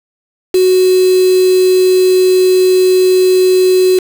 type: tone with quantisation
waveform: sine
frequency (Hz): 370.4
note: F#4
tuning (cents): +2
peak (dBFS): -6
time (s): 0.54-3.99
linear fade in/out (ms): 5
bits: 3
effects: none